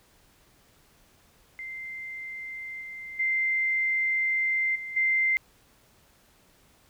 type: tone with level steps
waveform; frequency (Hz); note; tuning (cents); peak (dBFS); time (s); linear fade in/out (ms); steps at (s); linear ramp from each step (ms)
sine; 2085; C7; -7; -35 / -37 / -23 / -34 / -21; 1.59-5.37; 0; 2.81 / 3.19 / 4.75 / 4.96; 10
effects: pink hiss -61 dBFS RMS until 6.89 s